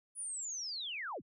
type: linear sweep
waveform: sine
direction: down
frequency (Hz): 9956 to 61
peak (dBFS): -38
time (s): 0.15-1.22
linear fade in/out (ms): 50
effects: none